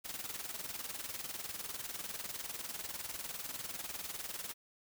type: noise with tremolo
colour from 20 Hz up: white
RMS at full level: -41 dBFS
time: 0.04-4.54 s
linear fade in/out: 20 ms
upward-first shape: square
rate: 20 Hz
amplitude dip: 60%
effects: none